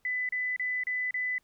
sine tone bursts, 2000 Hz, B6, 21 cents sharp, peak -28 dBFS, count 5, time 0.05-1.382 s, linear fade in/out 2 ms, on 240 ms, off 33 ms, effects pink hiss -72 dBFS RMS until 1.43 s

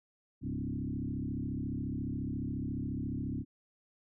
sine tone with frequency modulation, 183.4 Hz, F#3, 15 cents flat, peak -33 dBFS, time 0.41-3.45 s, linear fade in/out 50 ms, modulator 34.3 Hz, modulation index 3.3, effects none

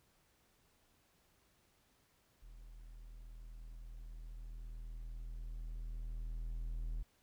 triangle tone with level ramp, 40.35 Hz, E1, 36 cents flat, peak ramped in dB -50 to -35 dBFS, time 2.42-7.03 s, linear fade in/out 10 ms, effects pink hiss -73 dBFS RMS until 7.22 s

